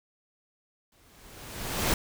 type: noise with exponential growth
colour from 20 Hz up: pink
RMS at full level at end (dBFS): -24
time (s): 0.92-1.94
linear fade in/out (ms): 2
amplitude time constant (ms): 220
effects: none